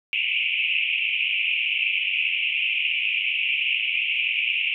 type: band-pass noise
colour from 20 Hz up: white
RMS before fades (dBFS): -24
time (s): 0.13-4.74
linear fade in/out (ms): 0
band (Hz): 2300 to 2900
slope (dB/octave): 96
effects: none